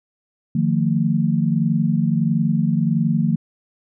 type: tone cluster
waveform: sine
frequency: 153.4 / 174.9 / 225.3 Hz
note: D#3 / F3 / A3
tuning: -24 / +3 / +41 cents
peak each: -20 dBFS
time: 0.55-3.36 s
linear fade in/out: 5 ms
effects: none